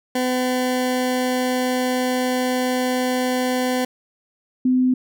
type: tone pair in turn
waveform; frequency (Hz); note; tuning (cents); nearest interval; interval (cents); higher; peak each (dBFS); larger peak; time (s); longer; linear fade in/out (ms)
20% pulse / sine; 253 / 254.8; B3 / C4; +42 / -46; unison; 12; second; -14; neither; 0.15-3.85 / 4.65-4.94; first; 5
effects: none